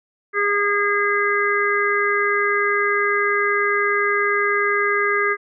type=harmonic tone; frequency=408.5 Hz; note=G#4; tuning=29 cents flat; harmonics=1 / 3 / 4 / 5; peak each=-22 / -22 / -22 / -22 dBFS; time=0.33-5.37 s; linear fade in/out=50 ms; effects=none